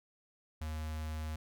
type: tone with notch filter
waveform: square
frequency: 77.78 Hz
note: D#2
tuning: in tune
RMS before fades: -39 dBFS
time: 0.61-1.36 s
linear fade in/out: 5 ms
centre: 350 Hz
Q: 1.2
effects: none